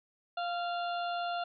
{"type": "harmonic tone with a mistuned harmonic", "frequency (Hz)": 698.5, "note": "F5", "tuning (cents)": 0, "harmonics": [1, 2, 4, 5, 6], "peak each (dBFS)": [-33, -39, -45, -47, -49], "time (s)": [0.37, 1.44], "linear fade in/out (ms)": 5, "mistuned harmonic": 2, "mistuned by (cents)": -18, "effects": []}